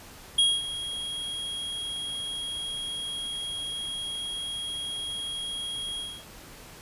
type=tone with ADSR envelope; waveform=square; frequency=3282 Hz; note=G#7; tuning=21 cents flat; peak=-18 dBFS; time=0.38-6.25 s; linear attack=7 ms; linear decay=230 ms; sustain=-14 dB; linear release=270 ms; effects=pink hiss -47 dBFS RMS until 6.81 s + resampled to 32000 Hz